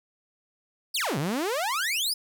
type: exponential two-way sweep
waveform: sawtooth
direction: down then up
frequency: 5274 to 130 to 5274 Hz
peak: -22 dBFS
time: 0.94-2.14 s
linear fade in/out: 10 ms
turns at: 1.18 s
effects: none